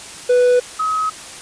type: tone pair in turn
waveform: triangle / sine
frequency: 493.9 / 1272.9 Hz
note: B4 / D#6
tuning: 0 / +39 cents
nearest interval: octave + major third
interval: 1639 cents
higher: second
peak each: -8 / -16 dBFS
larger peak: first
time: 0.29-0.6 / 0.79-1.1 s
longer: neither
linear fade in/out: 10 ms
effects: white hiss -34 dBFS RMS until 1.41 s + resampled to 22050 Hz